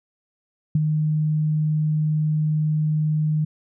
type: tone with ADSR envelope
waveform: sine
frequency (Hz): 153.7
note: D#3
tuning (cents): -21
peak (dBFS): -13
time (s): 0.75-3.45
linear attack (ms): 4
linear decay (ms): 25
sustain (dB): -5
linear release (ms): 9
effects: none